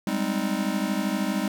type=chord; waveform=square; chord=Ab major seventh; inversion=third; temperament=just; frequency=194.67 / 207.7 / 259.6 / 311.5 Hz; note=G3 / Ab3 / C4 / Eb4; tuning=-12 / 0 / -13 / +2 cents; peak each=-30 / -29 / -32 / -32 dBFS; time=0.07-1.48 s; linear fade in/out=2 ms; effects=none